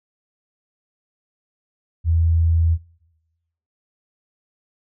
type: tone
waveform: sine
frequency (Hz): 82.6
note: E2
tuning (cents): +4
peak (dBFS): -14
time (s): 2.04-2.78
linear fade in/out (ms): 50
effects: noise-tail reverb RT60 1.0 s tail -22 dB re dry